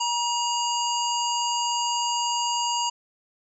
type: harmonic tone with a mistuned harmonic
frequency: 951 Hz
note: A#5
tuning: 34 cents sharp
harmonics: 1 / 3 / 5 / 7 / 8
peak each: -25 / -30 / -32 / -33 / -34 dBFS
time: 0-2.9 s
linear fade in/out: 10 ms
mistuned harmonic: 8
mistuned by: -66 cents
effects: none